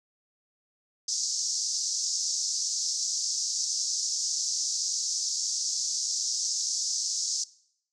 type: band-pass noise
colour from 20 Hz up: pink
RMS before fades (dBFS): -30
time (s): 1.08-7.44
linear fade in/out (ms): 5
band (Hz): 5000 to 6900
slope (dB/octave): 48
effects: noise-tail reverb RT60 0.7 s tail -21 dB re dry